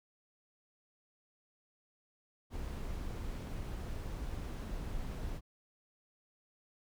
brown noise, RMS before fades -40 dBFS, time 2.5-5.41 s, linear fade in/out 50 ms, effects none

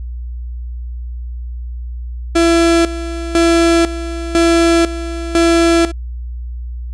35% pulse tone with tremolo, 335.5 Hz, E4, 31 cents sharp, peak -7 dBFS, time 2.35-5.92 s, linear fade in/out 10 ms, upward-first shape square, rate 1 Hz, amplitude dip 80%, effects added 60 Hz sine -22 dBFS peak until 6.93 s + resampled to 22050 Hz

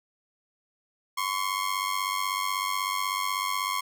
sawtooth ring-modulated tone, 1076 Hz, C6, 48 cents sharp, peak -20 dBFS, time 1.17-3.81 s, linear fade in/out 10 ms, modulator 48.1 Hz, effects none

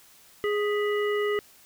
harmonic tone with a mistuned harmonic, 415.3 Hz, G#4, in tune, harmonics 1 / 3 / 5 / 7, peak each -24 / -34 / -33 / -40 dBFS, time 0.44-1.39 s, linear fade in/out 0 ms, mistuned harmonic 5, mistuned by -85 cents, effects white hiss -55 dBFS RMS until 1.65 s

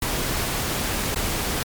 pink noise with dropouts, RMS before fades -25 dBFS, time 0.02-1.63 s, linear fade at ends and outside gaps 2 ms, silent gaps 1.146-1.159 s, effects MP3 96 kbps

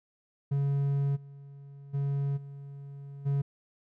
triangle tone with level steps, 140.1 Hz, C#3, 19 cents sharp, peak -23 / -43 / -25 / -39 / -23 dBFS, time 0.51-3.42 s, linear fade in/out 10 ms, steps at 1.15 / 1.93 / 2.36 / 3.25 s, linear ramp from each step 20 ms, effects none

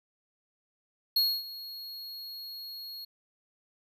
square tone with ADSR envelope, 4308 Hz, C8, 50 cents sharp, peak -22 dBFS, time 1.16-3.05 s, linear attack 6 ms, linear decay 260 ms, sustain -18 dB, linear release 8 ms, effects none

